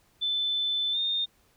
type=tone with pitch glide; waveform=sine; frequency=3520 to 3648 Hz; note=A7 to A#7; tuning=0 to -38 cents; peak=-25 dBFS; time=0.21-1.26 s; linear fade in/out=20 ms; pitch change=+62 cents; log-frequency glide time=0.92-0.98 s; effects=pink hiss -65 dBFS RMS until 1.56 s

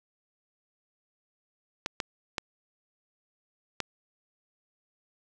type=clicks; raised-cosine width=0.2 ms; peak=-12 dBFS; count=4; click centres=1.861 / 2.002 / 2.382 / 3.803 s; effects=none

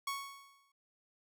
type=tone with exponential decay; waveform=sawtooth; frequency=1108.7 Hz; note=C#6; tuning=in tune; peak=-30 dBFS; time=0.07-0.72 s; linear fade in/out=5 ms; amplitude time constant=140 ms; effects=none

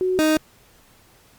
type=tone pair in turn; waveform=sine / 30% pulse; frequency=370 / 311.1 Hz; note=F#4 / D#4; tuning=0 / 0 cents; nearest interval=minor third; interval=300 cents; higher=first; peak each=-18 / -13 dBFS; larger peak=second; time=0.01-0.19 / 0.19-0.37 s; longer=neither; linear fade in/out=0 ms; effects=pink hiss -54 dBFS RMS until 1.38 s + Opus 48 kbps

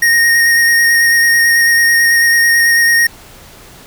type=tone with vibrato; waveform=square; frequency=1860 Hz; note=A#6; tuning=4 cents flat; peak=-8 dBFS; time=0.02-3.07 s; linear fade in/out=5 ms; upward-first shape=square; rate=9.1 Hz; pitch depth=12 cents each way; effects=pink hiss -38 dBFS RMS until 3.86 s

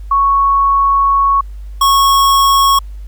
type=tone pair in turn; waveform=sine / square; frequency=1108.7 / 1101 Hz; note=C#6 / C#6; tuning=0 / -12 cents; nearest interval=unison; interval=12 cents; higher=first; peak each=-8 dBFS; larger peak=neither; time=0.11-1.41 / 1.81-2.79 s; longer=first; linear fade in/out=5 ms; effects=added 50 Hz sine -25 dBFS peak until 3.07 s + pink hiss -53 dBFS RMS until 3.07 s

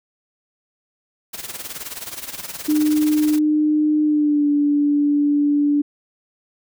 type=noise with tremolo; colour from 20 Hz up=white; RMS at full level=-29 dBFS; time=1.33-3.39 s; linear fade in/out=10 ms; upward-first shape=sine; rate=19 Hz; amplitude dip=75%
type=tone with pitch glide; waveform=sine; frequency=303.4 to 290.7 Hz; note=D#4 to D4; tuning=-44 to -18 cents; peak=-14 dBFS; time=2.68-5.82 s; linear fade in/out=10 ms; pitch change=-74 cents; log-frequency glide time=4.03-4.48 s
effects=none

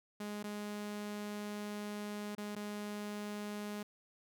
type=tone with dropouts; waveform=sawtooth; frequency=207.7 Hz; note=G#3; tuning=in tune; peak=-36 dBFS; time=0.2-3.83 s; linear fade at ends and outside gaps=5 ms; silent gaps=0.429-0.439 / 2.351-2.379 / 2.553-2.561 s; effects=none

